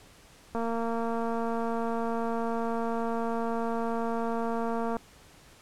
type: click train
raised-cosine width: 1 ms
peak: -19 dBFS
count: 1017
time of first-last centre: 0.55-4.967 s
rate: 230 Hz
effects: pink hiss -55 dBFS RMS until 5.61 s + low-pass 11000 Hz 12 dB/octave